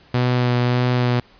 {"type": "tone with vibrato", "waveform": "sawtooth", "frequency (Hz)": 123.47, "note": "B2", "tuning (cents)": 0, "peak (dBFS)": -12, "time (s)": [0.14, 1.2], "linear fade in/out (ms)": 5, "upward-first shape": "sine", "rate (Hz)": 1.7, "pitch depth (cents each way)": 14, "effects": ["pink hiss -51 dBFS RMS until 1.39 s", "resampled to 11025 Hz"]}